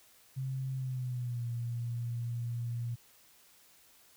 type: tone with pitch glide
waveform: sine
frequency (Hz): 132.3 to 118.55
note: C3 to A#2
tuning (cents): +20 to +30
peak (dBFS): -33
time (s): 0.36-2.96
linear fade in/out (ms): 20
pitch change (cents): -190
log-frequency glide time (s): 0.73-1.46
effects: white hiss -62 dBFS RMS until 4.16 s